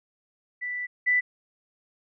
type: tone pair in turn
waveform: sine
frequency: 1975.5 / 1984.6 Hz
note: B6 / B6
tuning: 0 / +8 cents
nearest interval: unison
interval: 8 cents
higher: second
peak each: -29 / -19 dBFS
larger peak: second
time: 0.61-0.87 / 1.06-1.21 s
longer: first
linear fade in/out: 20 ms
effects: none